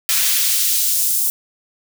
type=noise with high-pass filter sweep; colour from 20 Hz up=white; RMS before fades=-17 dBFS; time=0.09-1.3 s; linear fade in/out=0 ms; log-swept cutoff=1700 to 8600 Hz; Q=0.73; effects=none